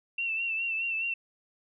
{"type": "tone with vibrato", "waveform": "sine", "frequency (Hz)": 2696, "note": "E7", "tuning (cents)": 38, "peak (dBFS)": -28, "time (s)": [0.18, 1.14], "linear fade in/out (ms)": 5, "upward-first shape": "sine", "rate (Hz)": 4.8, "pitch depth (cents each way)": 45, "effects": []}